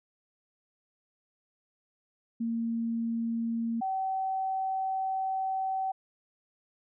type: tone pair in turn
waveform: sine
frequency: 230 / 764.5 Hz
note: A#3 / G5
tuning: -23 / -44 cents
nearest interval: octave + major sixth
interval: 2079 cents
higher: second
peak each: -28 dBFS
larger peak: neither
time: 2.4-3.81 / 3.81-5.92 s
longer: second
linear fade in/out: 10 ms
effects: none